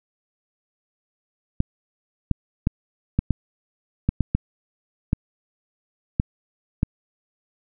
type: clicks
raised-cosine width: 5 ms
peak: -6 dBFS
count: 11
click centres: 1.604 / 2.313 / 2.671 / 3.19 / 3.307 / 4.09 / 4.207 / 4.35 / 5.131 / 6.199 / 6.831 s
effects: none